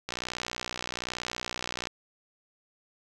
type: click train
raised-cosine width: 0.2 ms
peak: -15 dBFS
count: 110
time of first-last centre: 0.09-1.871 s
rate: 61.2 Hz
effects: none